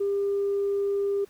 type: tone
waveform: sine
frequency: 400 Hz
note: G4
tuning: 35 cents sharp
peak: -22 dBFS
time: 0-1.25 s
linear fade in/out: 10 ms
effects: tanh soft clip ceiling -19 dBFS + pink hiss -58 dBFS RMS until 1.29 s